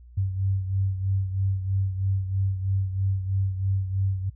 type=beating tone pair; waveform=sine; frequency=95.9 / 99 Hz; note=G2 / G2; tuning=-37 / +18 cents; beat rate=3.1 Hz; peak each=-23 / -30 dBFS; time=0.17-4.3 s; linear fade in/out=10 ms; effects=added 60 Hz sine -45 dBFS peak until 4.35 s